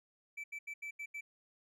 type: tone bursts at uneven times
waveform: triangle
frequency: 2318 Hz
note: D7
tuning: 23 cents flat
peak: -39 dBFS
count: 6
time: 0.37-0.44 / 0.52-0.59 / 0.67-0.74 / 0.82-0.91 / 0.99-1.06 / 1.14-1.21 s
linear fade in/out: 10 ms
effects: none